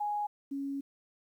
sine tone pair in turn, 830.6 / 277.2 Hz, G#5 / C#4, 0 / 0 cents, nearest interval octave + perfect fifth, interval 1900 cents, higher first, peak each -30 / -33 dBFS, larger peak first, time 0-0.27 / 0.51-0.81 s, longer second, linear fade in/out 10 ms, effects 11-bit

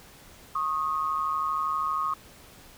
sine tone pair together, 1092 / 1244.7 Hz, C#6 / D#6, -26 / 0 cents, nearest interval major second, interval 226 cents, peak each -28 dBFS, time 0.55-2.14 s, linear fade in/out 5 ms, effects pink hiss -51 dBFS RMS until 2.77 s

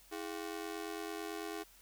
sawtooth ring-modulated tone, 370 Hz, F#4, in tune, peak -33 dBFS, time 0.11-1.64 s, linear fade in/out 20 ms, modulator 44.5 Hz, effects added 45 Hz sine -67 dBFS peak until 1.81 s + white hiss -62 dBFS RMS until 1.81 s

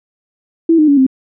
sine tone with pitch steps, 329.6 / 305.8 / 283.6 / 263.1 Hz, E4 / D#4 / C#4 / C4, 0 / -30 / +40 / +10 cents, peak -6 dBFS, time 0.69-1.066 s, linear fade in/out 5 ms, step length 94 ms, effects none

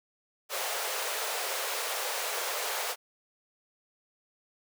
pink high-pass noise, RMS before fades -33 dBFS, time 0.49-2.96 s, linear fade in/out 50 ms, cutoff 440 Hz, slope 48 dB/octave, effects none

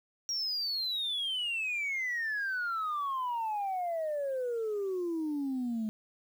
sine exponential sweep, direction down, 5670 to 213 Hz, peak -29 dBFS, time 0.29-5.89 s, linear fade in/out 0 ms, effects tanh soft clip ceiling -28 dBFS + 10-bit

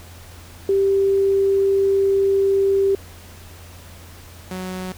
sine / sawtooth tone pair in turn, 392 / 185 Hz, G4 / F#3, 0 / 0 cents, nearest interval octave + minor second, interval 1300 cents, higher first, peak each -14 / -23 dBFS, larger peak first, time 0.69-2.95 / 4.51-4.92 s, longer first, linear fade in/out 2 ms, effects added 86 Hz sine -41 dBFS peak until 4.97 s + pink hiss -44 dBFS RMS until 4.97 s

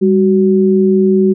sine tone pair together, 199.2 / 374.6 Hz, G3 / F#4, +28 / +21 cents, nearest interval major seventh, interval 1093 cents, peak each -10 dBFS, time 0.01-1.34 s, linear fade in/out 20 ms, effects none

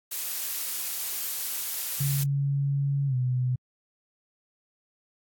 blue noise, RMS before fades -31 dBFS, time 0.11-2.24 s, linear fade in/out 10 ms
sine tone with pitch glide, 140 to 126.18 Hz, C#3 to B2, +18 to +38 cents, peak -23 dBFS, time 2-3.56 s, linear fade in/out 10 ms, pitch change -180 cents, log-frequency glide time 3.07-3.15 s
effects AAC 64 kbps

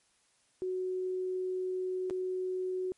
sine tone with dropouts, 370 Hz, F#4, in tune, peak -31 dBFS, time 0.62-2.92 s, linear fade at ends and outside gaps 0 ms, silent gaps 2.099-2.108 s, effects white hiss -70 dBFS RMS until 2.97 s + MP3 48 kbps

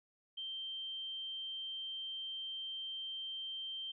sine tone, 3140 Hz, G7, 2 cents sharp, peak -40 dBFS, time 0.37-3.92 s, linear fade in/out 10 ms, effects none

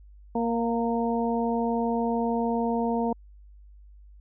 harmonic tone with a mistuned harmonic, 233.1 Hz, A#3, in tune, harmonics 1 / 2 / 3 / 4, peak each -26 / -29 / -31 / -32 dBFS, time 0.35-3.13 s, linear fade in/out 5 ms, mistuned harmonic 4, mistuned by -22 cents, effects added 50 Hz sine -47 dBFS peak until 4.2 s

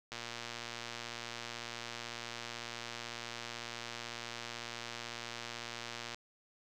click train, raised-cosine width 0.2 ms, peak -24 dBFS, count 712, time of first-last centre 0.12-6.145 s, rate 118 Hz, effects none

